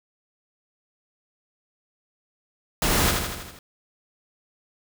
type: noise with echo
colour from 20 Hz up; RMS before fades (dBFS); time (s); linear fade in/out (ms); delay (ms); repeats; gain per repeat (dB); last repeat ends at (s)
pink; -22; 2.82-3.11; 2; 80; 6; -4; 3.59
effects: none